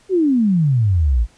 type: exponential sweep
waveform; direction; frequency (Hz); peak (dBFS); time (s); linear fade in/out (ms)
sine; down; 396.1 to 51.91; -12; 0.09-1.27; 50
effects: pink hiss -53 dBFS RMS until 1.37 s + resampled to 22050 Hz